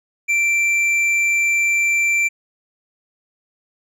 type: tone with hard clipping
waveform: triangle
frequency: 2349 Hz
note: D7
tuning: in tune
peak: -16 dBFS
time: 0.28-2.29 s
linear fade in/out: 20 ms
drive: 9 dB
effects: none